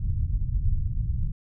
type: low-pass noise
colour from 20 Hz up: pink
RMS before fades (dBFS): -25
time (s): 0-1.32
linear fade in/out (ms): 10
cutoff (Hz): 120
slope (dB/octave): 24
effects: none